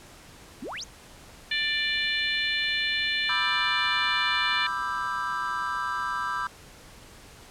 sine exponential sweep, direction up, 207.7 to 7000 Hz, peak -33 dBFS, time 0.62-0.84 s, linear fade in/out 5 ms
harmonic tone, 590 Hz, D5, 8 cents sharp, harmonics 3 / 4 / 5 / 6 / 7, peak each -29 / -30 / -32 / -31 / -34 dBFS, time 1.51-4.67 s, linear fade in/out 5 ms
triangle chord, E minor seventh, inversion second, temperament just, 988.9 / 1186.7 / 1318.5 / 1582.2 Hz, B5 / D6 / E6 / G6, +2 / +18 / 0 / +16 cents, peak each -31 dBFS, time 3.29-6.47 s, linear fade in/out 2 ms
effects pink hiss -49 dBFS RMS until 7.5 s + low-pass 11000 Hz 12 dB/octave

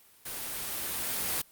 white noise with level ramp, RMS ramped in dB -38 to -30 dBFS, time 0.25-1.42 s, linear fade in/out 10 ms, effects white hiss -59 dBFS RMS until 1.51 s + Opus 32 kbps

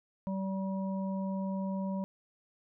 harmonic tone, 192.2 Hz, G3, 34 cents flat, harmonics 1 / 3 / 5, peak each -32 / -41 / -44 dBFS, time 0.27-2.04 s, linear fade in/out 0 ms, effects none

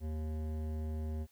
triangle tone with hard clipping, 77.78 Hz, D#2, in tune, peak -37 dBFS, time 0-1.27 s, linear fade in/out 50 ms, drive 18 dB, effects white hiss -70 dBFS RMS until 1.31 s

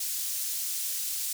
pink high-pass noise, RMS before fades -32 dBFS, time 0-1.33 s, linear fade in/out 5 ms, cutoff 6400 Hz, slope 12 dB/octave, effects none

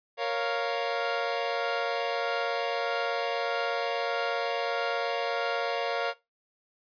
sawtooth chord, Bb minor, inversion none, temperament equal, 466.2 / 554.4 / 698.5 Hz, Bb4 / Db5 / F5, 0 / 0 / 0 cents, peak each -28 dBFS, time 0.17-6.14 s, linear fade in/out 50 ms, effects noise-tail reverb RT60 0.2 s tail -18 dB re dry + resampled to 11025 Hz

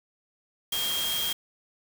sine tone in noise, 3229 Hz, G#7, 49 cents flat, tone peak -28 dBFS, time 0.72-1.33 s, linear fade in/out 5 ms, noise white, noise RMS -32 dBFS, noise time 0.72-1.33 s, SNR +1 dB, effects none

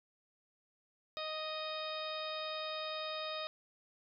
harmonic tone, 622.3 Hz, D#5, in tune, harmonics 1 / 2 / 3 / 4 / 5 / 6 / 7 / 8, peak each -42 / -44 / -52 / -48 / -53 / -44 / -55 / -50 dBFS, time 1.17-3.47 s, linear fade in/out 0 ms, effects none

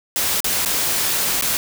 white noise with dropouts, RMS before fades -20 dBFS, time 0.16-1.57 s, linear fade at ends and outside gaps 0 ms, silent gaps 0.404-0.444 / 0.649-0.659 / 1.411-1.423 s, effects none

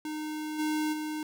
square tone with level steps, 306.8 Hz, D#4, 24 cents flat, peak -34 / -28 / -33 dBFS, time 0.05-1.23 s, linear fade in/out 2 ms, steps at 0.58 / 0.92 s, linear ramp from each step 20 ms, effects none

